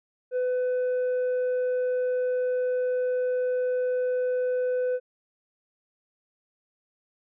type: tone with tanh clipping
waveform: sine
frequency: 502 Hz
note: B4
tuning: 28 cents sharp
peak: -24 dBFS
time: 0.31-5 s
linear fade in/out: 50 ms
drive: 3 dB
effects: none